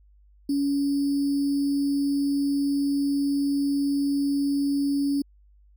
sine tone with sample-and-hold, 281.7 Hz, C#4, 28 cents sharp, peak -21 dBFS, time 0.49-5.22 s, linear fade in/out 5 ms, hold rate 4900 Hz, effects added 50 Hz sine -53 dBFS peak until 5.76 s

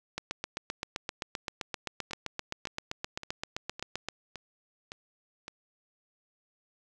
two click trains, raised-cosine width 0.2 ms, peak -23 / -16 dBFS, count 7 / 31, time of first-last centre 2.11-5.481 / 0.18-4.086 s, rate 1.78 / 7.68 Hz, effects none

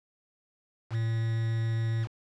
triangle tone with quantisation, 113.4 Hz, A#2, 47 cents flat, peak -24 dBFS, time 0.9-2.08 s, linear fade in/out 50 ms, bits 7, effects low-pass 5000 Hz 12 dB/octave

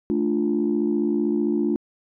sine chord, D minor, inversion second, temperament equal, 220 / 293.7 / 349.2 Hz, A3 / D4 / F4, 0 / 0 / 0 cents, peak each -23 dBFS, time 0.1-1.76 s, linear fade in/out 0 ms, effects tanh soft clip ceiling -12 dBFS

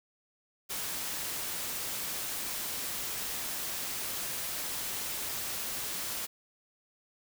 white noise, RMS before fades -36 dBFS, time 0.69-6.27 s, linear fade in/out 20 ms, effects none

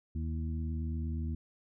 harmonic tone with a mistuned harmonic, 79.4 Hz, D#2, 36 cents sharp, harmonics 1 / 2 / 3 / 4, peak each -33 / -42 / -41 / -49 dBFS, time 0.15-1.35 s, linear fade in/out 5 ms, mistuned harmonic 4, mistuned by +47 cents, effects none

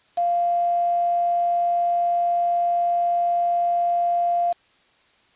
sine tone with quantisation, 696 Hz, F5, 6 cents flat, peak -18 dBFS, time 0.17-4.53 s, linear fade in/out 10 ms, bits 6, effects white hiss -59 dBFS RMS until 5.35 s + resampled to 8000 Hz

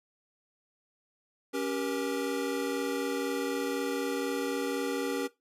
square chord, G diminished, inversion second, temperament equal with one note detuned, 277.2 / 392 / 476 Hz, Db4 / G4 / Bb4, 0 / 0 / +36 cents, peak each -34 / -36 / -35 dBFS, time 1.53-5.28 s, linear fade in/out 20 ms, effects noise-tail reverb RT60 0.2 s tail -18 dB re dry + resampled to 32000 Hz

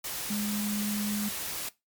sine tone in noise, 207.7 Hz, G#3, in tune, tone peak -29 dBFS, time 0.3-1.29 s, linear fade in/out 5 ms, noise white, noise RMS -35 dBFS, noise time 0.04-1.69 s, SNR +3 dB, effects noise-tail reverb RT60 0.2 s tail -19 dB re dry + MP3 96 kbps

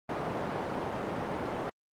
white band-pass noise, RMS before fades -34 dBFS, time 0.09-1.7 s, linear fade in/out 5 ms, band 110 to 820 Hz, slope 12 dB/octave, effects Opus 24 kbps

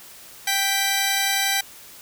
10% pulse tone pair together, 784 / 1975.5 Hz, G5 / B6, 0 / 0 cents, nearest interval octave + major third, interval 1600 cents, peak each -14 dBFS, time 0.47-1.61 s, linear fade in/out 5 ms, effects white hiss -44 dBFS RMS until 2.01 s

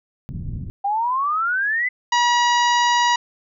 white low-pass noise, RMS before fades -29 dBFS, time 0.29-0.7 s, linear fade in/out 0 ms, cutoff 170 Hz, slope 24 dB/octave
sine exponential sweep, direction up, 784 to 2051 Hz, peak -18 dBFS, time 0.84-1.89 s, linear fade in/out 10 ms
harmonic tone, 962 Hz, B5, 46 cents flat, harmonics 1 / 2 / 3 / 4 / 5 / 6 / 7, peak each -16 / -22 / -26 / -28 / -30 / -32 / -33 dBFS, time 2.12-3.16 s, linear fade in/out 5 ms
effects none

